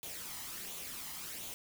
white noise with flanger, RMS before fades -44 dBFS, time 0.03-1.54 s, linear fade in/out 0 ms, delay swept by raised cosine 0.29 to 1.01 ms, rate 1.4 Hz, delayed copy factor +0.5, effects none

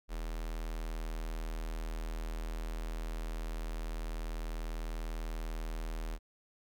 square tone with notch filter, 40.11 Hz, E1, 47 cents flat, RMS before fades -38 dBFS, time 0.08-6.19 s, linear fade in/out 50 ms, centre 120 Hz, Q 0.67, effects none

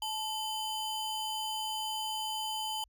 square ring-modulated tone, 1959 Hz, B6, 15 cents flat, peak -31 dBFS, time 0.02-2.84 s, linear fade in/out 2 ms, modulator 1090 Hz, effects added 50 Hz sine -64 dBFS peak until 2.88 s

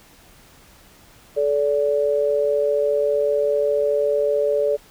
sine tone pair together, 433 / 578 Hz, A4 / D5, -28 / -28 cents, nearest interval perfect fourth, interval 500 cents, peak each -20 / -19 dBFS, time 1.36-4.77 s, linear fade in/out 20 ms, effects pink hiss -50 dBFS RMS until 4.9 s

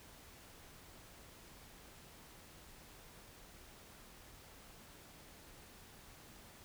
silence, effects pink hiss -58 dBFS RMS until 6.64 s

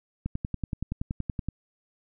click train, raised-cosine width 5 ms, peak -17 dBFS, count 14, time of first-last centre 0.26-1.486 s, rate 10.6 Hz, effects none

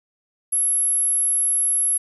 sine tone, 11175 Hz, F9, in tune, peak -17 dBFS, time 0.52-1.98 s, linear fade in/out 10 ms, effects 8-bit

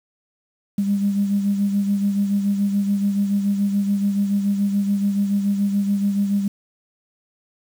sine beating tone pair, 200 / 207 Hz, G3 / G#3, +35 / -5 cents, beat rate 7 Hz, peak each -17 / -26 dBFS, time 0.78-6.48 s, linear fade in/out 5 ms, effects tanh soft clip ceiling -10 dBFS + 7-bit

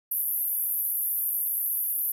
white band-pass noise, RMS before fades -28 dBFS, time 0.11-2.12 s, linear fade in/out 5 ms, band 11000 to 14000 Hz, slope 96 dB/octave, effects none

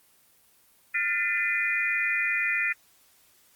sine tone cluster, 1406 / 1791 / 2030 / 2437 Hz, F6 / A6 / B6 / D#7, +11 / +30 / +47 / -37 cents, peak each -34 / -29 / -28 / -28 dBFS, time 0.94-2.73 s, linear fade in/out 10 ms, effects white hiss -61 dBFS RMS until 3.55 s + Opus 24 kbps

